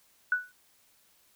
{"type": "tone with exponential decay", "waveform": "sine", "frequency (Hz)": 1480, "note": "F#6", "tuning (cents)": 0, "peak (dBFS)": -20, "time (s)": [0.32, 0.52], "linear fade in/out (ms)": 2, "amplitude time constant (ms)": 42, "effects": ["white hiss -65 dBFS RMS until 1.35 s"]}